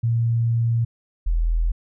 sine tone pair in turn, 116.1 / 41.37 Hz, A#2 / E1, -7 / +7 cents, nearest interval octave + tritone, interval 1786 cents, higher first, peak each -17 dBFS, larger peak neither, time 0.03-0.85 / 1.26-1.72 s, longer first, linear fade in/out 10 ms, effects none

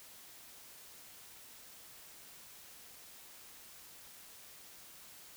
silence, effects white hiss -55 dBFS RMS until 5.36 s

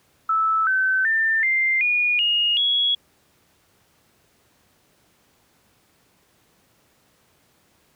sine tone with pitch steps, 1311 / 1532.3 / 1790.9 / 2093 / 2446 / 2859 / 3342 Hz, E6 / G6 / A6 / C7 / D#7 / F7 / G#7, -10 / -40 / +30 / 0 / -30 / +40 / +10 cents, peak -17 dBFS, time 0.29-2.95 s, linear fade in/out 5 ms, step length 380 ms, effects pink hiss -61 dBFS RMS until 7.95 s + high-pass 80 Hz 12 dB/octave

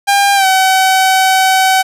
sawtooth tone with pitch glide, 801 to 758.7 Hz, G5 to F#5, +37 to +43 cents, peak -4 dBFS, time 0.07-1.83 s, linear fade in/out 20 ms, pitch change -94 cents, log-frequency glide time 0.35-0.46 s, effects resampled to 32000 Hz + 7-bit

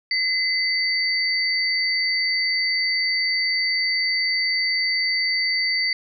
sine tone pair together, 2040 / 4588 Hz, C7 / D8, -44 / -41 cents, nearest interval octave + major second, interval 1403 cents, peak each -22 / -22 dBFS, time 0.11-5.93 s, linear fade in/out 2 ms, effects none

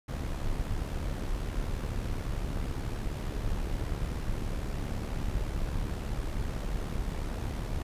brown noise with amplitude modulation, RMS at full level -30 dBFS, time 0.08-7.83 s, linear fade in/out 10 ms, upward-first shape sine, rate 71.9 Hz, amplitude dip 55%, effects resampled to 32000 Hz

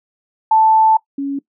sine tone pair in turn, 880 / 278.3 Hz, A5 / C#4, 0 / +7 cents, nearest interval octave + minor sixth, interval 1993 cents, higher first, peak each -8 / -18 dBFS, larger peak first, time 0.51-0.97 / 1.18-1.39 s, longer first, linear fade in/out 5 ms, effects noise-tail reverb RT60 0.1 s tail -20 dB re dry

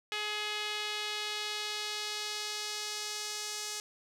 sawtooth tone with band-pass filter sweep, 421.2 Hz, G#4, 24 cents sharp, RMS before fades -37 dBFS, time 0.12-3.8 s, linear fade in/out 0 ms, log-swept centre 3000 to 6200 Hz, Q 1.5, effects none

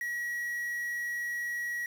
triangle tone with quantisation, 1914 Hz, A#6, 45 cents sharp, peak -30 dBFS, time 0.01-1.86 s, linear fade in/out 2 ms, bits 8, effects none

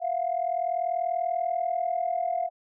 sine tone pair together, 677.7 / 718 Hz, E5 / F5, +48 / +48 cents, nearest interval minor second, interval 100 cents, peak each -27 dBFS, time 0-2.5 s, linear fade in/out 50 ms, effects tanh soft clip ceiling -18 dBFS

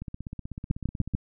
two click trains, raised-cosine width 5 ms, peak -13 / -23 dBFS, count 4 / 19, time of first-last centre 0.71-1.149 / 0.02-1.138 s, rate 6.83 / 16.1 Hz, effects none

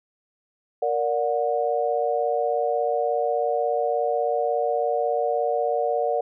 sine chord, Bb augmented, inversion none, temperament just, 466.2 / 582.7 / 728.4 Hz, Bb4 / D5 / F#5, 0 / -14 / -27 cents, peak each -25 dBFS, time 0.82-6.21 s, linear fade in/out 5 ms, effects none

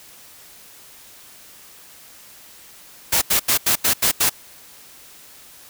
white noise bursts, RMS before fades -17 dBFS, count 7, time 3.12-4.297 s, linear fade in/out 10 ms, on 97 ms, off 83 ms, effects white hiss -45 dBFS RMS until 5.69 s

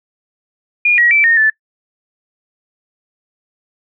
sine tone with pitch steps, 2429 / 1908 / 2325 / 1842 / 1751 Hz, D#7 / A#6 / D7 / A#6 / A6, -42 / +40 / -18 / -21 / -9 cents, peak -8 dBFS, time 0.85-1.5 s, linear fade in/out 5 ms, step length 130 ms, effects noise-tail reverb RT60 0.1 s tail -23 dB re dry

